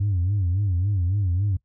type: tone with vibrato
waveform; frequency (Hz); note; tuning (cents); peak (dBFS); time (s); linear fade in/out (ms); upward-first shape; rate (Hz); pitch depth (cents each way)
sine; 94.5; F#2; +37; -18; 0-1.57; 10; sine; 3.6; 160
effects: noise-tail reverb RT60 0.1 s tail -20 dB re dry + tanh soft clip ceiling -17 dBFS